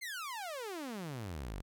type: exponential sweep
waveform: sawtooth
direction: down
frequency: 2162 to 41.2 Hz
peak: -36 dBFS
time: 0.01-1.62 s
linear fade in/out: 20 ms
effects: none

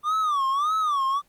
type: tone with vibrato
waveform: triangle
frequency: 1174.7 Hz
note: D6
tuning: in tune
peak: -19 dBFS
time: 0.03-1.22 s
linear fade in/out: 50 ms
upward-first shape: sine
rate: 1.7 Hz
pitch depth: 170 cents each way
effects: pink hiss -64 dBFS RMS until 1.28 s + Opus 24 kbps

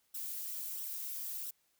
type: noise with flanger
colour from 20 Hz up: violet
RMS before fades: -41 dBFS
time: 0.14-1.51 s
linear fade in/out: 10 ms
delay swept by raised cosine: 0.43 to 5.03 ms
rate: 1.5 Hz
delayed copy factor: -0.65
effects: white hiss -75 dBFS RMS until 1.79 s

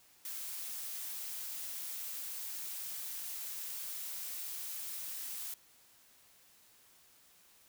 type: noise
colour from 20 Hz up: blue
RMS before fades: -42 dBFS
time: 0.25-5.54 s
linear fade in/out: 2 ms
effects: white hiss -64 dBFS RMS until 7.68 s

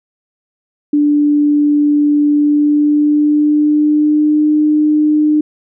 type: tone with pitch glide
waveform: sine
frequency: 293.7 to 302.7 Hz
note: D4 to D#4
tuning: 0 to -48 cents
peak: -8 dBFS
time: 0.93-5.41 s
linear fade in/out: 5 ms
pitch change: +52 cents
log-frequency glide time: 2.32-4.52 s
effects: none

